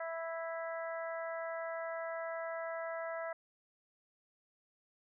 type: harmonic tone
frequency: 329.6 Hz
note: E4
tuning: in tune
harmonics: 2 / 3 / 4 / 5 / 6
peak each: -39 / -48 / -46 / -48 / -49 dBFS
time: 0-3.33 s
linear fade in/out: 5 ms
effects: none